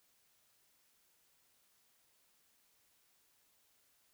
silence, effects white hiss -73 dBFS RMS until 4.13 s

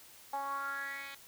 10% pulse tone with band-pass filter sweep, 277.2 Hz, C#4, in tune, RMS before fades -39 dBFS, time 0.33-1.15 s, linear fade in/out 5 ms, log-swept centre 820 to 2800 Hz, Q 5.6, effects white hiss -56 dBFS RMS until 1.27 s

